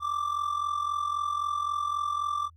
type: tone with amplitude modulation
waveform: triangle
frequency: 1174.7 Hz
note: D6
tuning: in tune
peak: -22 dBFS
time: 0-2.5 s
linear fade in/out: 50 ms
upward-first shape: sine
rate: 43.8 Hz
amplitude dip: 70%
effects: added 82 Hz sine -53 dBFS peak until 2.56 s + Opus 32 kbps